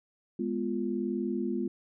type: chord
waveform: sine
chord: F diminished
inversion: first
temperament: equal with one note detuned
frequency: 207.7 / 247.9 / 349.2 Hz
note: Ab3 / Cb4 / F4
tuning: 0 / +7 / 0 cents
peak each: -33 dBFS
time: 0.39-1.68 s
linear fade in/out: 5 ms
effects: none